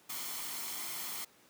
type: noise with comb filter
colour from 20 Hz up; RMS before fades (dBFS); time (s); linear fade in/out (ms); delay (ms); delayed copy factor
white; -40; 0.09-1.25; 10; 0.93; +0.5
effects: pink hiss -63 dBFS RMS until 1.49 s + high-pass 200 Hz 12 dB/octave